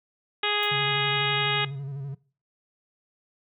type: harmonic tone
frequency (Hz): 415.3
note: G#4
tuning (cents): 0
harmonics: 1 / 2 / 3 / 4 / 5 / 6 / 7 / 8 / 9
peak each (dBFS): -32 / -32 / -32 / -32 / -32 / -32 / -32 / -32 / -32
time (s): 0.43-1.65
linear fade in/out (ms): 5
type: noise with exponential decay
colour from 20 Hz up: violet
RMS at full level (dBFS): -38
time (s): 0.63-0.73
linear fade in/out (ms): 0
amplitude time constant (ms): 20
type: tone with vibrato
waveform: triangle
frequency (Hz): 138.4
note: C#3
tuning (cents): -2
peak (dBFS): -29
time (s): 0.71-2.15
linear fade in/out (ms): 10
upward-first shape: square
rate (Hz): 12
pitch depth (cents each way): 47
effects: noise-tail reverb RT60 0.4 s tail -21 dB re dry